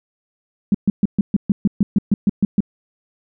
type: tone bursts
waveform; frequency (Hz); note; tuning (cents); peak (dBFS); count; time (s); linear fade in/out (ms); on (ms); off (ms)
sine; 201.6; G3; +49; -10; 13; 0.72-2.605; 2; 25; 130
effects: none